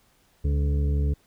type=harmonic tone with a mistuned harmonic; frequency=72 Hz; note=D2; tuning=34 cents flat; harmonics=1 / 2 / 3 / 4 / 6 / 7; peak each=-21 / -29 / -39 / -38 / -38 / -48 dBFS; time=0.44-1.14 s; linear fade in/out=10 ms; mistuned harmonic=3; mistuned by=-46 cents; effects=pink hiss -63 dBFS RMS until 1.26 s